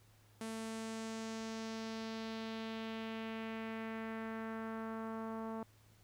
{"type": "tone with low-pass filter sweep", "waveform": "sawtooth", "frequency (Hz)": 223.2, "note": "A3", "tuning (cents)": 25, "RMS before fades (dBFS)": -43, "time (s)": [0.41, 5.63], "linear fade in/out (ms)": 2, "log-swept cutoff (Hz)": [10000, 1000], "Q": 1.8, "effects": ["added 106 Hz sine -65 dBFS peak until 6.03 s", "pink hiss -69 dBFS RMS until 6.03 s"]}